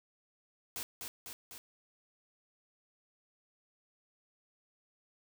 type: noise with echo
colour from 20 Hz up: white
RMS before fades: -40 dBFS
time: 0.76-0.83 s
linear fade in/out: 0 ms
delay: 250 ms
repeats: 3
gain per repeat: -3 dB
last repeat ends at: 1.58 s
effects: none